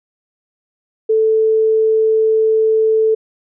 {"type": "tone", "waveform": "sine", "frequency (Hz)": 440, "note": "A4", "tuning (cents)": 0, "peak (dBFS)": -10, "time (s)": [1.09, 3.15], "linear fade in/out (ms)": 10, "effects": []}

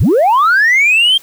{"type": "linear sweep", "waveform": "sine", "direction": "up", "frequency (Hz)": [55.7, 3221], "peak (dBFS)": -5, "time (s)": [0, 1.18], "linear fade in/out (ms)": 10, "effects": ["tanh soft clip ceiling -5 dBFS", "white hiss -41 dBFS RMS until 1.22 s"]}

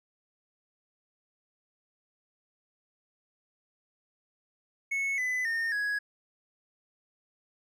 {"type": "tone with pitch steps", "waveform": "triangle", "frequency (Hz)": [2200, 2006, 1828.7, 1667.3], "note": ["C#7", "B6", "A#6", "G#6"], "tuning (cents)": [-14, 26, -34, 6], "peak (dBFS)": -26, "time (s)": [4.91, 5.99], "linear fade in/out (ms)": 10, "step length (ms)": 270, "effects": []}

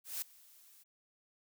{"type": "noise with ADSR envelope", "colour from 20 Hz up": "blue", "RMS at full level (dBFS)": -37, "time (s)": [0.04, 0.84], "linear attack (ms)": 180, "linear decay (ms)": 4, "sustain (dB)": -24, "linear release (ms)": 21, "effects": []}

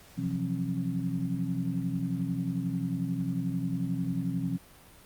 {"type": "tone cluster", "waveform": "sine", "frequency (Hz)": [128, 170.4, 181.6, 270], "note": ["C3", "F3", "F#3", "C#4"], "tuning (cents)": [-38, -42, -32, -45], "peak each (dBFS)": [-35, -32, -34, -34], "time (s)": [0.17, 4.58], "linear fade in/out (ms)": 20, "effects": ["pink hiss -54 dBFS RMS until 5.05 s", "Opus 48 kbps"]}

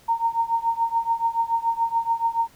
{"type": "tone with tremolo", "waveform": "sine", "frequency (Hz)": 920, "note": "A#5", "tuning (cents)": -23, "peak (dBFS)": -16, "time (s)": [0.08, 2.48], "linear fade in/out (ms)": 10, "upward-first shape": "triangle", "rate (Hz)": 7, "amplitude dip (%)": 95, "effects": ["pink hiss -54 dBFS RMS until 2.55 s"]}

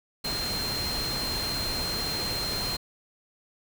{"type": "tone in noise", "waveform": "sine", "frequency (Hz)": 4175, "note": "C8", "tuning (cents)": -5, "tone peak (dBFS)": -30, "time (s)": [0.24, 2.77], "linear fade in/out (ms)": 10, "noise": "pink", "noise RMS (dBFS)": -33, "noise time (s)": [0.24, 2.77], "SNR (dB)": 0, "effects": []}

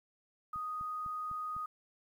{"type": "tone", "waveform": "sine", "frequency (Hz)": 1244.5, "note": "D#6", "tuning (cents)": 0, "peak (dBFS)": -36, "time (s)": [0.53, 1.66], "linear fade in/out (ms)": 5}
{"type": "click train", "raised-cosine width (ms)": 5, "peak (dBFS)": -40, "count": 5, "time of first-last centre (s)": [0.56, 1.565], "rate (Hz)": 3.98}
{"effects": ["11-bit"]}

